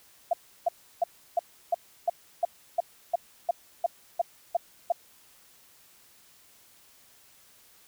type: tone bursts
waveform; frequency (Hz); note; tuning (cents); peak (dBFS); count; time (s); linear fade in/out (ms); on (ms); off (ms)
sine; 688; F5; -26; -20; 14; 0.31-4.922; 5; 23; 330
effects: white hiss -58 dBFS RMS until 7.87 s